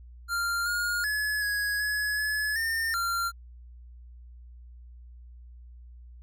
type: tone with pitch steps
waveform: square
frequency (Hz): 1392 / 1427 / 1702 / 1665 / 1692 / 1707 / 1814 / 1380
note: F6 / F6 / G#6 / G#6 / G#6 / G#6 / A#6 / F6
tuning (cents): -6 / +37 / +42 / +4 / +32 / +47 / -48 / -21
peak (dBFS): -27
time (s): 0.28-3.32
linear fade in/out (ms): 50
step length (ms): 380
effects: added 60 Hz sine -45 dBFS peak until 6.22 s